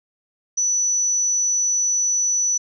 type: tone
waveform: sine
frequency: 5950 Hz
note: F#8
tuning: 9 cents sharp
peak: -17 dBFS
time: 0.57-2.58 s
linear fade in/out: 10 ms
effects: none